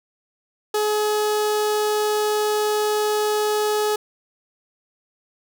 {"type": "tone with notch filter", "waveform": "sawtooth", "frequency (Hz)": 423.1, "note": "G#4", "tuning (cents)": 32, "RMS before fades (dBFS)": -21, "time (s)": [0.74, 3.96], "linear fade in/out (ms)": 5, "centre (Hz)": 2200, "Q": 1.9, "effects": []}